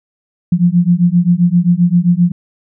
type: beating tone pair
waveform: sine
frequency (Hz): 171.3 / 178.9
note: F3 / F3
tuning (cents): -33 / +42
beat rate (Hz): 7.6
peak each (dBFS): -11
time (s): 0.52-2.32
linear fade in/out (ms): 5
effects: none